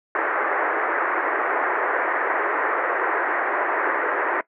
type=band-pass noise; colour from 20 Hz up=white; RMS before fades=-23 dBFS; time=0.15-4.41 s; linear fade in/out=2 ms; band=330 to 1900 Hz; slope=48 dB/octave; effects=noise-tail reverb RT60 0.1 s tail -19 dB re dry